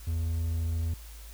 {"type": "tone", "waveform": "triangle", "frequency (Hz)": 82.41, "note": "E2", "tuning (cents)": 0, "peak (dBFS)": -25, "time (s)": [0.07, 0.94], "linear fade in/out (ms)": 5, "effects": ["added 54 Hz sine -43 dBFS peak until 1.33 s", "white hiss -52 dBFS RMS until 1.33 s"]}